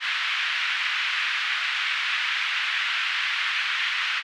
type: band-pass noise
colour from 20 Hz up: white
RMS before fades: -26 dBFS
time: 0-4.23 s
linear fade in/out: 50 ms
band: 1400 to 3000 Hz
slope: 24 dB/octave
effects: none